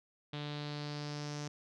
sawtooth tone with low-pass filter sweep, 147.3 Hz, D3, 6 cents sharp, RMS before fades -41 dBFS, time 0.33-1.48 s, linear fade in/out 5 ms, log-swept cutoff 3600 to 6000 Hz, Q 4, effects none

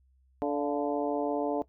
harmonic tone with a mistuned harmonic, 145.7 Hz, D3, 13 cents flat, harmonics 2 / 3 / 4 / 5 / 6 / 7, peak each -31 / -32 / -33 / -35 / -38 / -47 dBFS, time 0.42-1.62 s, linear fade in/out 0 ms, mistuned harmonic 5, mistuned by -67 cents, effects noise-tail reverb RT60 0.1 s tail -18 dB re dry + added 65 Hz sine -62 dBFS peak until 1.68 s

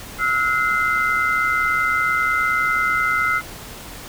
sine tone cluster, 1306 / 1436 / 2068 Hz, E6 / F6 / C7, -17 / +48 / -21 cents, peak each -21 dBFS, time 0.18-3.42 s, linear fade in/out 50 ms, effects pink hiss -36 dBFS RMS until 4.08 s

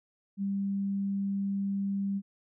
sine tone, 197.7 Hz, G3, 15 cents sharp, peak -28 dBFS, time 0.37-2.22 s, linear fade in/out 50 ms, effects none

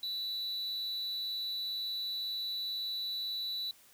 triangle tone with amplitude modulation, 3951 Hz, B7, in tune, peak -31 dBFS, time 0.03-3.71 s, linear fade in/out 2 ms, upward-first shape sine, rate 295 Hz, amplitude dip 40%, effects white hiss -61 dBFS RMS until 3.93 s

